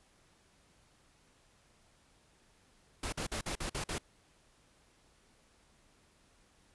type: noise bursts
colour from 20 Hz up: pink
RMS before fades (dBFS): -37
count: 7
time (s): 3.03-3.983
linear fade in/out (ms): 5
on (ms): 95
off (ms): 48
effects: pink hiss -67 dBFS RMS until 6.74 s + resampled to 24000 Hz